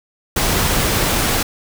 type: noise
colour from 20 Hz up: pink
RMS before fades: -17 dBFS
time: 0.36-1.43 s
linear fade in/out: 5 ms
effects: none